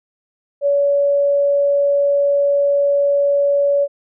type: tone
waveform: sine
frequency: 567 Hz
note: C#5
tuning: 39 cents sharp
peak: -12 dBFS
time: 0.61-3.88 s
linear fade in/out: 50 ms
effects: none